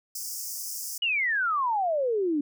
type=high-pass noise; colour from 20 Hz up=pink; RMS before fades=-35 dBFS; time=0.15-0.98 s; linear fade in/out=5 ms; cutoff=5000 Hz; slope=96 dB/octave
type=exponential sweep; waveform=sine; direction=down; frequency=2958 to 280.3 Hz; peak=-23 dBFS; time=1.02-2.41 s; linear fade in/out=5 ms
effects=none